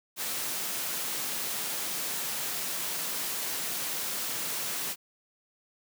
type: high-pass noise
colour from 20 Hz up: white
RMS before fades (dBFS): -33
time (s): 0.16-4.96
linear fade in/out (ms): 50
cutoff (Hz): 120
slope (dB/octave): 48
effects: none